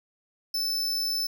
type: tone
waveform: 45% pulse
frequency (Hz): 5274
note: E8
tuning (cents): 0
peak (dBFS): -26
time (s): 0.54-1.27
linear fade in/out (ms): 5
effects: none